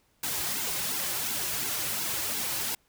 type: noise with flanger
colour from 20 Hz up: white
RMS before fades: -31 dBFS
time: 0.23-2.75 s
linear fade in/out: 5 ms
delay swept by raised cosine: 1.6 to 4.5 ms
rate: 2.8 Hz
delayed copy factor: -1
effects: pink hiss -68 dBFS RMS until 2.88 s